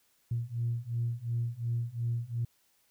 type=beating tone pair; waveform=sine; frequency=116.4 / 119.2 Hz; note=A#2 / A#2; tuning=-2 / +39 cents; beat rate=2.8 Hz; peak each=-33 / -32 dBFS; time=0.31-2.45 s; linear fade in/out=5 ms; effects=tanh soft clip ceiling -23 dBFS + white hiss -70 dBFS RMS until 2.9 s